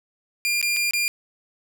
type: tone with dropouts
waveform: sawtooth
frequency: 2400 Hz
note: D7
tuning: 37 cents sharp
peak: -17 dBFS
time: 0.45-1.08 s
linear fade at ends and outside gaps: 0 ms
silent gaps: 0.614-0.627 / 0.764-0.768 / 0.909-0.935 s
effects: none